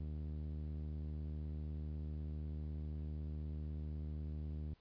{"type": "tone with low-pass filter", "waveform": "sawtooth", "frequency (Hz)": 76, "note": "D#2", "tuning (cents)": -40, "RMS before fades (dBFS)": -43, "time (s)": [0, 4.74], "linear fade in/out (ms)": 5, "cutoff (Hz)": 250, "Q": 0.68, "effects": ["pink hiss -73 dBFS RMS until 4.8 s", "resampled to 11025 Hz"]}